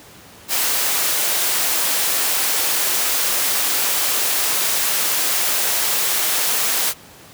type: high-pass noise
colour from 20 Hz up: white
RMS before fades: -19 dBFS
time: 0.48-6.94 s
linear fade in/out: 50 ms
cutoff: 360 Hz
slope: 12 dB/octave
effects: pink hiss -43 dBFS RMS until 7.33 s + high-pass 80 Hz 12 dB/octave